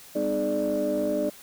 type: tone cluster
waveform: sine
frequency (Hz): 201.9 / 252.8 / 305.7 / 420.7 / 592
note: G#3 / B3 / D#4 / G#4 / D5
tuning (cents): -49 / +41 / -30 / +22 / +14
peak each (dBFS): -33 / -32 / -28 / -32 / -25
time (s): 0.15-1.3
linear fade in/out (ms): 10
effects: tanh soft clip ceiling -17 dBFS + white hiss -48 dBFS RMS until 1.42 s